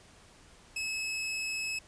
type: tone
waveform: sawtooth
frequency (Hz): 2585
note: E7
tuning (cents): -34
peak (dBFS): -29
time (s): 0.76-1.79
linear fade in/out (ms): 5
effects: pink hiss -57 dBFS RMS until 1.87 s + resampled to 22050 Hz